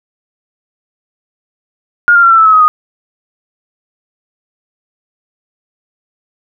sine tone with pitch steps, 1422 / 1394.3 / 1367.2 / 1340.6 / 1314.6 / 1289 / 1263.9 / 1239.4 Hz, F6 / F6 / F6 / E6 / E6 / E6 / D#6 / D#6, +31 / -3 / -37 / +29 / -5 / -39 / +27 / -7 cents, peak -3 dBFS, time 2.08-2.68 s, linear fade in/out 0 ms, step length 75 ms, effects none

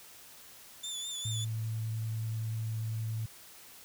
25% pulse tone with vibrato, 3520 Hz, A7, in tune, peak -32 dBFS, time 0.83-1.45 s, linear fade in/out 10 ms, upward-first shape sine, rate 4.9 Hz, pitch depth 42 cents each way
sine tone, 111.2 Hz, A2, 19 cents sharp, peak -32 dBFS, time 1.25-3.26 s, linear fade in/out 5 ms
effects white hiss -53 dBFS RMS until 3.84 s

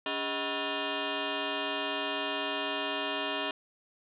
sine tone with frequency modulation, 1100 Hz, C#6, 14 cents flat, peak -30 dBFS, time 0.06-3.51 s, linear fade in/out 2 ms, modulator 346 Hz, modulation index 6.4, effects none

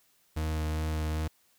40% pulse tone with vibrato, 78 Hz, D#2, 5 cents sharp, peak -28 dBFS, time 0.36-1.28 s, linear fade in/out 10 ms, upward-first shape sine, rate 2.5 Hz, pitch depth 12 cents each way, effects white hiss -67 dBFS RMS until 1.58 s

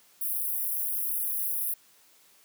white high-pass noise, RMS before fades -30 dBFS, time 0.21-1.74 s, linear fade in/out 5 ms, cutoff 10000 Hz, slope 96 dB/octave, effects white hiss -60 dBFS RMS until 2.44 s + high-pass 150 Hz 12 dB/octave

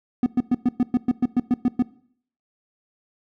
triangle tone bursts, 246.9 Hz, B3, in tune, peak -13 dBFS, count 12, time 0.23-1.824 s, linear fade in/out 2 ms, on 32 ms, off 110 ms, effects noise-tail reverb RT60 0.6 s tail -20 dB re dry

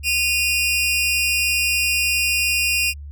sawtooth tone pair together, 2475 / 2763 Hz, D#7 / F7, -10 / -19 cents, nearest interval major second, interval 191 cents, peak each -17 dBFS, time 0.03-2.94 s, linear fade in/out 50 ms, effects added 72 Hz sine -32 dBFS peak until 3.11 s

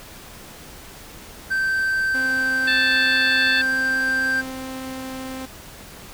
triangle tone with pitch glide, 1555 to 1574 Hz, G6 to G6, -14 to +7 cents, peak -17 dBFS, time 1.5-4.42 s, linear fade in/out 20 ms, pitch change +21 cents, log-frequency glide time 2.33-3.47 s
sawtooth tone, 261.6 Hz, C4, in tune, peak -26 dBFS, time 2.14-5.46 s, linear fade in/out 10 ms
harmonic tone, 880 Hz, A5, in tune, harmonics 2 / 3 / 4 / 5, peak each -22 / -24 / -25 / -26 dBFS, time 2.67-3.62 s, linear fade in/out 10 ms
effects pink hiss -41 dBFS RMS until 6.13 s

